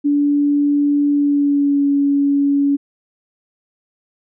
sine tone with pitch glide, 288.6 to 282.3 Hz, D4 to C#4, -30 to +32 cents, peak -12 dBFS, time 0.04-2.77 s, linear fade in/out 20 ms, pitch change -38 cents, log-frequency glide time 1.11-1.87 s, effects none

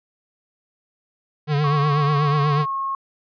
square tone with vibrato, 146.83 Hz, D3, in tune, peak -18 dBFS, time 1.47-2.66 s, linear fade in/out 50 ms, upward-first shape triangle, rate 8.2 Hz, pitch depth 76 cents each way
sine tone with pitch glide, 1108.7 to 1085.3 Hz, C#6 to C#6, 0 to -37 cents, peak -22 dBFS, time 1.64-2.95 s, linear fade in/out 2 ms, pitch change -37 cents, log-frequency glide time 2.24-2.74 s
effects resampled to 11025 Hz

